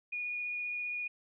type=tone with vibrato; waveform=sine; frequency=2449 Hz; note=D#7; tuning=28 cents flat; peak=-34 dBFS; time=0.12-1.08 s; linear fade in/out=10 ms; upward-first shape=triangle; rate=15 Hz; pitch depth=10 cents each way; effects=none